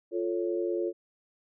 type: chord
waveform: sine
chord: F augmented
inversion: none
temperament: equal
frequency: 349.2 / 440 / 554.4 Hz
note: F4 / A4 / C#5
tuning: 0 / 0 / 0 cents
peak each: -29 / -33 / -35 dBFS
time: 0.11-0.93 s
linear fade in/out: 50 ms
effects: none